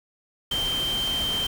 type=tone in noise; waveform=sine; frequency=3136 Hz; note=G7; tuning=in tune; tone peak=-24 dBFS; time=0.51-1.47 s; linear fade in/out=5 ms; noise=pink; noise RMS=-33 dBFS; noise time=0.51-1.47 s; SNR=+6 dB; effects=none